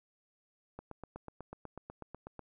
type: click train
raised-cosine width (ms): 1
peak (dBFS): -30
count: 14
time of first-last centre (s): 0.79-2.393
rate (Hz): 8.11
effects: none